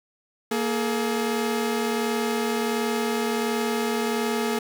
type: tone pair together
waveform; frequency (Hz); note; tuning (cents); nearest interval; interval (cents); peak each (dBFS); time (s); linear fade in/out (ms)
sawtooth; 233.1 / 424.8; A#3 / G#4; 0 / +39; minor seventh; 1039; -22; 0.51-4.59; 5
effects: none